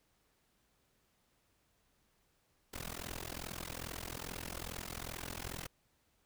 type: noise with amplitude modulation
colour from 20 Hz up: pink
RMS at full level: -40 dBFS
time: 2.73-5.67 s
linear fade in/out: 10 ms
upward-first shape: sine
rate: 42.4 Hz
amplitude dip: 100%
effects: pink hiss -75 dBFS RMS until 6.25 s